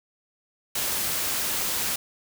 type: noise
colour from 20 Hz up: white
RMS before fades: -27 dBFS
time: 0.75-1.96 s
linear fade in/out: 5 ms
effects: none